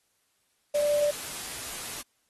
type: tone in noise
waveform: sine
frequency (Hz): 587.3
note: D5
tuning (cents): 0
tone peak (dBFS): -22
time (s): 0.74-1.11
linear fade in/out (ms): 10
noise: white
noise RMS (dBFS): -37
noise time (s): 0.74-2.02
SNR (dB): +12
effects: white hiss -72 dBFS RMS until 2.29 s + AAC 32 kbps